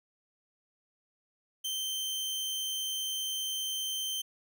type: tone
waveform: sawtooth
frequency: 3115 Hz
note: G7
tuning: 12 cents flat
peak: -29 dBFS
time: 1.64-4.22 s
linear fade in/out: 10 ms
effects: none